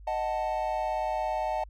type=chord; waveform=triangle; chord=D# diminished; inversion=none; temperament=equal; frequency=622.3 / 740 / 880 Hz; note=D#5 / F#5 / A5; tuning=0 / 0 / 0 cents; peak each=-30 dBFS; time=0.07-1.64 s; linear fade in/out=5 ms; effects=added 50 Hz sine -45 dBFS peak until 1.69 s